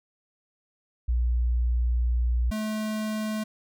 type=tone pair in turn; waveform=sine / square; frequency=60 / 215.7 Hz; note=B1 / A3; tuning=-49 / -34 cents; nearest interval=octave + minor seventh; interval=2215 cents; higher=second; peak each=-21 / -28 dBFS; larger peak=first; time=1.08-2.51 / 2.51-3.44 s; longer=first; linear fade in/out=10 ms; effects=none